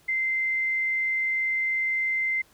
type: tone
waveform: sine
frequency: 2079 Hz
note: C7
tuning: 12 cents flat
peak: -23 dBFS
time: 0.08-2.42 s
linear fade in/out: 10 ms
effects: pink hiss -59 dBFS RMS until 2.53 s